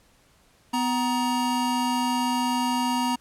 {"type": "tone pair together", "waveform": "square", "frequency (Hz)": [250.3, 944], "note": ["B3", "A#5"], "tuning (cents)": [23, 22], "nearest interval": "octave + major seventh", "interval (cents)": 2299, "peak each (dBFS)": -26, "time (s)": [0.73, 3.16], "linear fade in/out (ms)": 10, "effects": ["pink hiss -60 dBFS RMS until 3.2 s", "low-pass 12000 Hz 12 dB/octave"]}